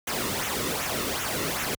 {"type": "noise with flanger", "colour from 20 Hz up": "pink", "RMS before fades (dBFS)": -29, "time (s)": [0.07, 1.75], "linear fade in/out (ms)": 5, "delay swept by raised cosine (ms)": [0.21, 1.31], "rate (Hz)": 2.6, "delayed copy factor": -0.6, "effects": ["high-pass 60 Hz 12 dB/octave"]}